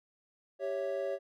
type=chord; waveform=triangle; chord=C# diminished; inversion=second; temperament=equal; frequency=392 / 554.4 / 659.3 Hz; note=G4 / C#5 / E5; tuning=0 / 0 / 0 cents; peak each=-36 / -32 / -38 dBFS; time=0.59-1.19 s; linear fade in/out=50 ms; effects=none